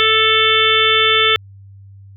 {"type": "harmonic tone with a mistuned harmonic", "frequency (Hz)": 440, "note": "A4", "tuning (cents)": 0, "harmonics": [1, 3, 4, 5, 6, 7, 8], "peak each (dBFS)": [-19, -17, -22, -18, -22, -18, -16], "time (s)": [0, 1.36], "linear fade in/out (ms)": 0, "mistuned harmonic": 6, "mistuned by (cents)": 22, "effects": ["added 98 Hz sine -37 dBFS peak until 2.16 s"]}